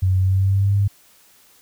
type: tone with pitch glide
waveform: sine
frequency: 93.5 to 100.21 Hz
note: F#2 to G2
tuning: +19 to +39 cents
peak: -14 dBFS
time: 0.02-0.88 s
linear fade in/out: 10 ms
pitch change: +120 cents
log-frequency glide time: 0.19-0.75 s
effects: white hiss -53 dBFS RMS until 1.61 s